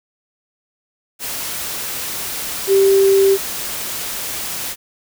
sine tone in noise, 390.5 Hz, G4, 7 cents flat, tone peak -9 dBFS, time 2.67-3.38 s, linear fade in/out 50 ms, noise white, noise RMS -25 dBFS, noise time 1.19-4.76 s, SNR +13 dB, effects none

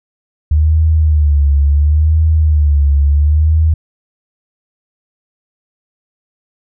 sine tone with vibrato, 74.9 Hz, D2, 35 cents sharp, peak -7 dBFS, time 0.51-3.74 s, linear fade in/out 5 ms, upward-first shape sine, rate 0.72 Hz, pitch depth 100 cents each way, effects none

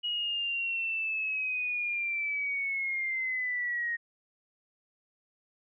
sine linear sweep, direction down, 2906 to 1864.7 Hz, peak -29 dBFS, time 0.03-3.97 s, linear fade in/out 20 ms, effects none

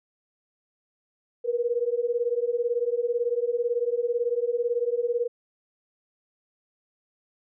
sine beating tone pair, 469.4 / 487.4 Hz, A#4 / B4, +12 / -23 cents, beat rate 18 Hz, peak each -26 dBFS, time 1.44-5.28 s, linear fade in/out 20 ms, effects none

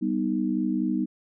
sine chord, G augmented, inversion none, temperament equal with one note detuned, 195.09 / 246.9 / 311.1 Hz, G3 / B3 / D#4, -8 / 0 / 0 cents, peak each -28 / -27 / -27 dBFS, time 0.01-1.06 s, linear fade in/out 20 ms, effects none

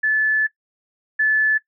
sine tone pair in turn, 1735 / 1735 Hz, A6 / A6, -25 / -25 cents, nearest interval unison, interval 0 cents, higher neither, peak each -15 / -14 dBFS, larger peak second, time 0.03-0.47 / 1.19-1.58 s, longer first, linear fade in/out 10 ms, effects noise-tail reverb RT60 0.1 s tail -17 dB re dry

